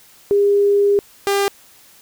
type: tone pair in turn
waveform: sine / sawtooth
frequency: 404.5 / 399.2 Hz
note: G#4 / G4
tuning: -46 / +32 cents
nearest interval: unison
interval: 22 cents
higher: first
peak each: -11 dBFS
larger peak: neither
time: 0.31-0.99 / 1.27-1.48 s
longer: first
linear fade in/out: 0 ms
effects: white hiss -48 dBFS RMS until 2.01 s